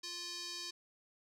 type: tone with band-pass filter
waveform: square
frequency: 349.2 Hz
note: F4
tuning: in tune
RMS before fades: -44 dBFS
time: 0.03-0.71 s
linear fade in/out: 10 ms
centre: 4900 Hz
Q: 3.2
effects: none